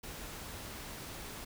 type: noise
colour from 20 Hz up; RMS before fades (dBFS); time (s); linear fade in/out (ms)
pink; -45; 0.03-1.45; 10
effects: none